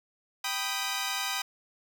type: chord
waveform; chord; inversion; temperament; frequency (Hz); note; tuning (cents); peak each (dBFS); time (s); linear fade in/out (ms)
10% pulse; G augmented; none; equal; 784 / 987.8 / 1244.5; G5 / B5 / D#6; 0 / 0 / 0; -26; 0.44-1.42; 5
effects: none